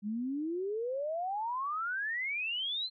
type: exponential sweep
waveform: sine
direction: up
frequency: 199.7 to 4195 Hz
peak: -32 dBFS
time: 0.02-2.9 s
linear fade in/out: 50 ms
effects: none